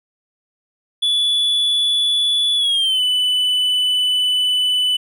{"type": "tone with pitch glide", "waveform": "triangle", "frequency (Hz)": [3437, 2992], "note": ["A7", "F#7"], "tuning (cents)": [-41, 19], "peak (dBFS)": -13, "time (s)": [1.02, 4.97], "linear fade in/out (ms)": 10, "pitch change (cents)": -240, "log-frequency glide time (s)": [2.56, 3.02], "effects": []}